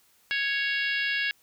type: harmonic tone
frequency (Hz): 554.4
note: C#5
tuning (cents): 0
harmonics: 3 / 4 / 5 / 6 / 7 / 8 / 9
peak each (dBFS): -28 / -32 / -31 / -36 / -40 / -41 / -41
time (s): 0.31-1.31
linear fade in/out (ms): 0
effects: white hiss -63 dBFS RMS until 1.42 s